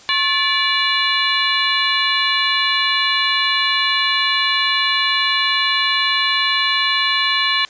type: harmonic tone with a mistuned harmonic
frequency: 580 Hz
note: D5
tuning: 22 cents flat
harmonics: 2 / 3 / 4 / 5 / 6 / 7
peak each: -22 / -22 / -22 / -22 / -22 / -22 dBFS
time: 0.09-7.65 s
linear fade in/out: 0 ms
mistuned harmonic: 2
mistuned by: -120 cents
effects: white hiss -44 dBFS RMS until 7.69 s + resampled to 16000 Hz